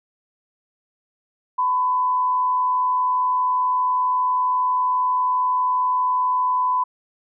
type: tone with frequency modulation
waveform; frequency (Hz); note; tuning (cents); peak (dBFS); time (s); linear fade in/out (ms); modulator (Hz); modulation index
sine; 1005; B5; +30; -17; 1.58-6.84; 10; 87.7; 0.32
effects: none